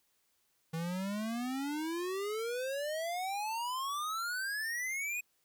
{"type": "exponential sweep", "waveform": "square", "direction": "up", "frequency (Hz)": [160, 2517], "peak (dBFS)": -35, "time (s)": [0.73, 5.21], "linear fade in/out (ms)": 10, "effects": ["white hiss -75 dBFS RMS until 5.44 s"]}